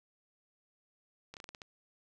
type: slowing click train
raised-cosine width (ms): 0.2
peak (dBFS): -29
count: 7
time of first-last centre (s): 1.34-1.618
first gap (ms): 28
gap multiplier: 1.2
effects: none